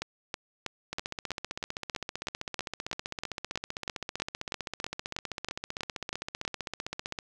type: two click trains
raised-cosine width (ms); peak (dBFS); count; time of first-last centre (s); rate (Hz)
0.2; -17 / -15; 98 / 21; 0.93-7.188 / 0.02-6.451; 15.5 / 3.11
effects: none